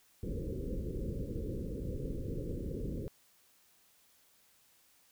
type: low-pass noise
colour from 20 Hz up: pink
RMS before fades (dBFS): -38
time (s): 0.23-3.08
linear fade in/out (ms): 0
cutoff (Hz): 530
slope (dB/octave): 96
effects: white hiss -67 dBFS RMS until 5.11 s